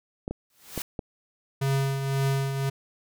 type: clicks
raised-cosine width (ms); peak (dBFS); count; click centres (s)
2; -17; 4; 0.279 / 0.31 / 0.777 / 0.992
type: noise with exponential growth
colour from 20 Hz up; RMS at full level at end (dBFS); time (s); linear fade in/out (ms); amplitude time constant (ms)
white; -31; 0.5-0.82; 2; 69
type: tone with tremolo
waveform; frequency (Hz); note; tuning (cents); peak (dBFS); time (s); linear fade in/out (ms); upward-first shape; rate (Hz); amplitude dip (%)
square; 136.5; C#3; -26; -22; 1.61-2.7; 10; triangle; 1.9; 55
effects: none